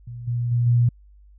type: tone with level steps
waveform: sine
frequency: 120 Hz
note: B2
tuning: 49 cents flat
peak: -32 / -21 / -17 / -14 dBFS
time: 0.07-0.89 s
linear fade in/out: 5 ms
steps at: 0.27 / 0.51 / 0.66 s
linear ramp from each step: 10 ms
effects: added 50 Hz sine -47 dBFS peak until 1.38 s